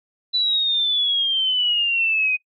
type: exponential sweep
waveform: sine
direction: down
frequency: 3992 to 2489 Hz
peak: -17 dBFS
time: 0.33-2.37 s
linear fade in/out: 20 ms
effects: noise-tail reverb RT60 0.1 s tail -21 dB re dry